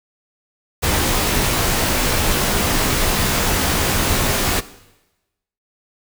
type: noise with comb filter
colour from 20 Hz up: pink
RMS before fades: -18 dBFS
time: 0.82-4.61 s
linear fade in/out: 20 ms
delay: 18 ms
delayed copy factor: -0.55
effects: noise-tail reverb RT60 1.0 s tail -17 dB re dry